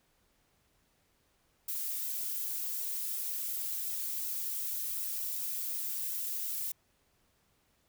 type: noise with flanger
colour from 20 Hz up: violet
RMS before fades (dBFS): -36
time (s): 1.68-6.72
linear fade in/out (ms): 5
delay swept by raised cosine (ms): 1.7 to 3.1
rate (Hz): 2.7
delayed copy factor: -0.65
effects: pink hiss -72 dBFS RMS until 7.88 s